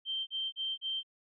sine tone bursts, 3136 Hz, G7, in tune, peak -32 dBFS, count 4, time 0.05-1.032 s, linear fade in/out 50 ms, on 220 ms, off 34 ms, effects none

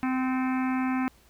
harmonic tone with a mistuned harmonic, 258.4 Hz, C4, 21 cents flat, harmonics 1 / 3 / 4 / 5 / 6 / 7 / 8 / 9 / 10, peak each -25 / -35 / -37 / -39 / -41 / -42 / -43 / -44 / -45 dBFS, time 0.03-1.08 s, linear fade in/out 0 ms, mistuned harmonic 8, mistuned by +68 cents, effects added 60 Hz sine -60 dBFS peak until 1.29 s + pink hiss -60 dBFS RMS until 1.29 s

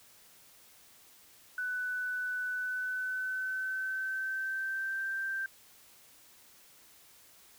sine tone with pitch glide, 1494 to 1569.2 Hz, F#6 to G6, +16 to +1 cents, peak -32 dBFS, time 1.58-5.46 s, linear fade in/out 2 ms, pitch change +85 cents, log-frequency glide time 2.51-5.06 s, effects white hiss -59 dBFS RMS until 7.58 s

